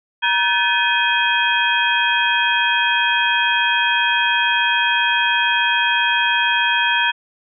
sine tone cluster, 948 / 1528 / 1729 / 2503 / 3244 Hz, A#5 / G6 / A6 / D#7 / G#7, +29 / -45 / -31 / +10 / -41 cents, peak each -21 dBFS, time 0.22-7.12 s, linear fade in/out 20 ms, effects none

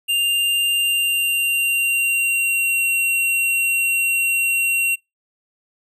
square tone with pitch glide, 2794 to 2743 Hz, F7 to F7, 0 to -32 cents, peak -17 dBFS, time 0.08-4.96 s, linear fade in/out 20 ms, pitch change -32 cents, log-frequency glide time 0.73-2.82 s, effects noise-tail reverb RT60 0.2 s tail -25 dB re dry

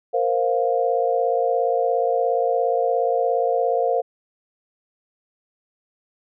sine chord, Bb suspended second, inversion none, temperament equal with one note detuned, 466.2 / 523.3 / 702.1 Hz, Bb4 / C5 / F5, 0 / 0 / +9 cents, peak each -22 dBFS, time 0.13-4.02 s, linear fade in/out 20 ms, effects none

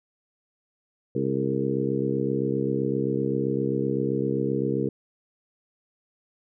harmonic tone with a mistuned harmonic, 67.7 Hz, C#2, 40 cents flat, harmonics 2 / 3 / 4 / 5 / 6 / 7, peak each -30 / -30 / -30 / -30 / -30 / -30 dBFS, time 1.15-4.89 s, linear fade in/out 5 ms, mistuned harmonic 7, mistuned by -35 cents, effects none

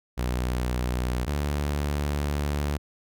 sawtooth tone pair in turn, 61.74 / 72.7 Hz, B1 / D2, 0 / -17 cents, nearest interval minor third, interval 283 cents, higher second, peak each -21 dBFS, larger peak neither, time 0.17-1.26 / 1.26-2.78 s, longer second, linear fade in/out 20 ms, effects none

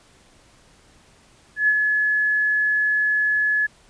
sine tone with ADSR envelope, 1706 Hz, G#6, 46 cents sharp, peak -13 dBFS, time 1.56-3.67 s, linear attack 120 ms, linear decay 50 ms, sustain -4 dB, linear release 15 ms, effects pink hiss -54 dBFS RMS until 3.89 s + resampled to 22050 Hz

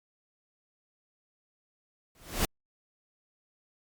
pink noise with exponential growth, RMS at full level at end -24 dBFS, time 2.15-2.45 s, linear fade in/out 1 ms, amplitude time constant 65 ms, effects Opus 48 kbps

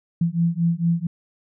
sine beating tone pair, 166.7 / 171.1 Hz, E3 / F3, +20 / -35 cents, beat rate 4.4 Hz, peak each -21 dBFS, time 0.21-1.07 s, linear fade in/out 5 ms, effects none

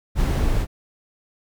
brown noise with level ramp, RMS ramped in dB -18 to -21 dBFS, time 0.15-0.67 s, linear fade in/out 50 ms, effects none

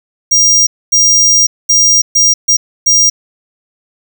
square tone bursts at uneven times, 5700 Hz, F8, 34 cents sharp, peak -6 dBFS, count 6, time 0.31-0.67 / 0.92-1.47 / 1.69-2.02 / 2.15-2.34 / 2.48-2.57 / 2.86-3.1 s, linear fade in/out 10 ms, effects 7-bit

